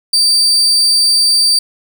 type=tone; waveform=35% pulse; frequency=4646 Hz; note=D8; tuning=20 cents flat; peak=-7 dBFS; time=0.13-1.59 s; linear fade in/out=5 ms; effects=none